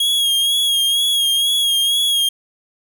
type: tone with vibrato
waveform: 45% pulse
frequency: 3288 Hz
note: G#7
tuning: 18 cents flat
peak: -14 dBFS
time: 0-2.29 s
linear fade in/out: 5 ms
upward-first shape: sine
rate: 2.1 Hz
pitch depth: 42 cents each way
effects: none